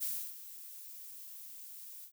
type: noise with ADSR envelope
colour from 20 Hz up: violet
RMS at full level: -35 dBFS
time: 0-2.12 s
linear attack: 27 ms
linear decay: 310 ms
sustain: -14 dB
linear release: 85 ms
effects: none